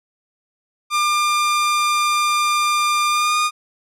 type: tone with pitch glide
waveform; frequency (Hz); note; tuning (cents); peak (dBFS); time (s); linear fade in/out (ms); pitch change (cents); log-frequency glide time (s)
sawtooth; 1198 to 1221.1; D6 to D#6; +34 to -33; -12; 0.9-3.51; 50; +33; 3.08-3.38
effects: low-pass 10000 Hz 12 dB/octave